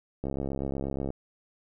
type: click train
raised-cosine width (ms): 2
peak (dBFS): -19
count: 60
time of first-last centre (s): 0.24-1.104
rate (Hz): 68.3
effects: none